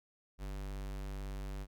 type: tone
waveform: square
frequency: 49 Hz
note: G1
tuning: in tune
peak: -40 dBFS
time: 0.38-1.67 s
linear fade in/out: 50 ms
effects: none